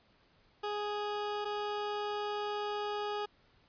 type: tone pair in turn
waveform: 20% pulse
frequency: 415.3 / 415.3 Hz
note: G#4 / G#4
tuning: 0 / 0 cents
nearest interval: unison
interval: 0 cents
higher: neither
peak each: -29 / -29 dBFS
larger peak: neither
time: 0.63-1.45 / 1.45-3.26 s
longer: second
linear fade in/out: 10 ms
effects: pink hiss -67 dBFS RMS until 3.68 s + resampled to 11025 Hz